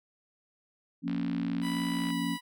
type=chord; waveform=sine; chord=Bb minor; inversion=second; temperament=equal; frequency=174.61 / 233.1 / 277.2 Hz; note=F3 / Bb3 / Db4; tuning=0 / 0 / 0 cents; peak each=-34 / -34 / -32 dBFS; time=1.02-2.38 s; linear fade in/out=50 ms
type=click train; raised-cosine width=0.3 ms; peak=-27 dBFS; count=62; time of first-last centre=1.08-2.103 s; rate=59.6 Hz
type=tone with pitch glide; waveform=15% pulse; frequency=987.8 to 981 Hz; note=B5 to B5; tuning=0 to -12 cents; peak=-30 dBFS; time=1.61-2.41 s; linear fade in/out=50 ms; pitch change=-12 cents; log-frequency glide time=1.92-2.2 s
effects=none